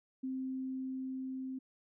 sine tone with level ramp, 261.6 Hz, C4, in tune, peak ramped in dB -35 to -38 dBFS, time 0.23-1.59 s, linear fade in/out 10 ms, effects none

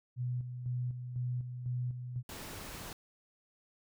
sine tone with tremolo, 124 Hz, B2, 7 cents sharp, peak -32 dBFS, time 0.16-2.23 s, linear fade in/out 50 ms, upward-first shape square, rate 2 Hz, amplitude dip 55%
pink noise, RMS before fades -45 dBFS, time 2.29-2.93 s, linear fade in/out 2 ms
effects none

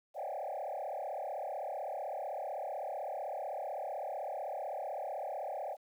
sine tone with frequency modulation, 676 Hz, E5, 43 cents sharp, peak -35 dBFS, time 0.14-5.77 s, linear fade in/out 50 ms, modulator 35.8 Hz, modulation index 3.7, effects tanh soft clip ceiling -33 dBFS + 11-bit

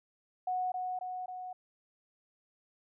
sine tone with echo, 735 Hz, F#5, 12 cents flat, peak -30 dBFS, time 0.47-0.72 s, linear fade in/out 5 ms, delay 270 ms, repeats 3, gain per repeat -3 dB, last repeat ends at 1.53 s, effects none

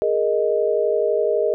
sine chord, Ab suspended second, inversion none, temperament just, 415.3 / 467.2 / 623 Hz, Ab4 / Bb4 / Eb5, 0 / +4 / +2 cents, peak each -21 dBFS, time 0.02-1.54 s, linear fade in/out 0 ms, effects none

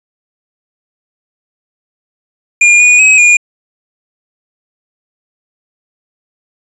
square tone with pitch steps, 2416 / 2456 / 2544 / 2433 Hz, D7 / D#7 / D#7 / D#7, +48 / -23 / +38 / -39 cents, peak -4 dBFS, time 2.61-3.37 s, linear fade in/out 5 ms, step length 190 ms, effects resampled to 22050 Hz

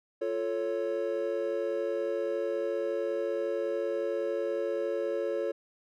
triangle chord, F augmented, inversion none, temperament equal, 349.2 / 440 / 554.4 Hz, F4 / A4 / C#5, 0 / 0 / 0 cents, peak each -33 / -31 / -30 dBFS, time 0.21-5.52 s, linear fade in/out 10 ms, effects none

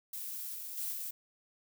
violet noise with level steps, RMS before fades -41 / -43 / -37 / -40 dBFS, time 0.13-1.11 s, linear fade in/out 5 ms, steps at 0.54 / 0.77 / 0.92 s, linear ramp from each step 10 ms, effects none

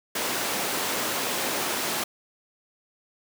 pink high-pass noise, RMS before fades -28 dBFS, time 0.15-2.04 s, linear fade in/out 5 ms, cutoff 310 Hz, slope 12 dB/octave, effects none

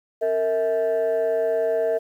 sine tone pair together, 458.2 / 648 Hz, A#4 / E5, -30 / -30 cents, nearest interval tritone, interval 600 cents, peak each -20 dBFS, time 0.21-1.99 s, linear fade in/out 20 ms, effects tanh soft clip ceiling -16 dBFS + 9-bit

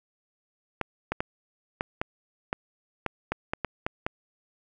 clicks, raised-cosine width 0.5 ms, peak -12 dBFS, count 12, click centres 0.813 / 1.12 / 1.205 / 1.809 / 2.015 / 2.529 / 3.063 / 3.32 / 3.535 / 3.647 / 3.865 / 4.065 s, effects none

